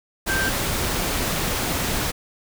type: tone in noise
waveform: sine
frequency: 1568 Hz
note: G6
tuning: in tune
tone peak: -22 dBFS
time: 0.28-0.5 s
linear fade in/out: 20 ms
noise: pink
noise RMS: -24 dBFS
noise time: 0.26-2.12 s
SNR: -1 dB
effects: none